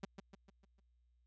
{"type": "tone with echo", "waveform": "sawtooth", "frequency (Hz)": 194.8, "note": "G3", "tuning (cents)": -11, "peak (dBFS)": -36, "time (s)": [0.03, 0.05], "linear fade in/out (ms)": 5, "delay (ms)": 150, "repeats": 5, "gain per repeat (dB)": -6, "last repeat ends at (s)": 0.8, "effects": ["added 60 Hz sine -70 dBFS peak until 1.26 s", "resampled to 16000 Hz"]}